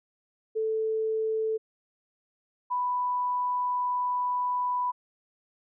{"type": "tone pair in turn", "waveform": "sine", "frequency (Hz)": [440, 990.1], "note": ["A4", "B5"], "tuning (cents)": [0, 4], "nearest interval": "octave + major second", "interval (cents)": 1404, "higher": "second", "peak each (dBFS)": -25, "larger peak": "neither", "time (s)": [[0.55, 1.58], [2.7, 4.92]], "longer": "second", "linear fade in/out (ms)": 20, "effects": []}